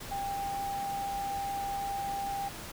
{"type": "tone in noise", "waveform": "sine", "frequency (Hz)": 795, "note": "G5", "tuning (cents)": 24, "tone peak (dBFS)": -32, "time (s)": [0.11, 2.49], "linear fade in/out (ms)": 10, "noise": "pink", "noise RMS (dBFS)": -43, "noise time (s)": [0, 2.72], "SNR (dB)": 8, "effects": []}